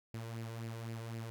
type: tone with flanger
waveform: sawtooth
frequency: 114.2 Hz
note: A#2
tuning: 35 cents flat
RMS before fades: -43 dBFS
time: 0.14-1.3 s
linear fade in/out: 0 ms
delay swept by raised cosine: 0.4 to 2.1 ms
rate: 3.9 Hz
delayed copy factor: +0.55
effects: none